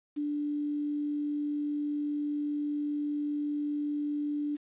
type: tone with quantisation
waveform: sine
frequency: 293.7 Hz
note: D4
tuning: in tune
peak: -29 dBFS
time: 0.16-4.57 s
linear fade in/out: 20 ms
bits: 9
effects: resampled to 8000 Hz